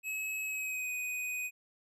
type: tone with pitch glide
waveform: square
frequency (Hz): 2571 to 2495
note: E7 to D#7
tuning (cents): -44 to +4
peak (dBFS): -35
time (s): 0.03-1.51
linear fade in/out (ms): 50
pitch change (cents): -52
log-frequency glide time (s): 0.44-0.92
effects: none